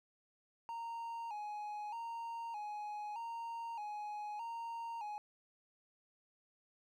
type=tone with vibrato; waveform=triangle; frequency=880 Hz; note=A5; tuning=in tune; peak=-39 dBFS; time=0.69-5.18 s; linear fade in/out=0 ms; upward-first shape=square; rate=0.81 Hz; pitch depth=87 cents each way; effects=none